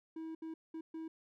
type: tone bursts at uneven times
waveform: triangle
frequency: 322.2 Hz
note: E4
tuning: 39 cents flat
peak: -39 dBFS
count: 4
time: 0.16-0.35 / 0.42-0.54 / 0.74-0.81 / 0.94-1.08 s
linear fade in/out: 5 ms
effects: none